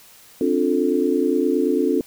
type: chord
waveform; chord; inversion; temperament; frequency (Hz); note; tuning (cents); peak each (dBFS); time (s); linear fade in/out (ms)
sine; D minor seventh; third; just; 264.3 / 293.7 / 352.4 / 440.5; C4 / D4 / F4 / A4; +18 / 0 / +16 / +2; -22; 0.41-2.01; 2
effects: white hiss -48 dBFS RMS until 2.06 s